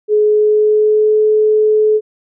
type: tone with pitch glide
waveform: sine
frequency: 422.9 to 429.1 Hz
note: G#4 to A4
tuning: +31 to -43 cents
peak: -8 dBFS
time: 0.08-2.01 s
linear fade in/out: 50 ms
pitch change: +26 cents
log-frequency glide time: 0.25-1.19 s
effects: none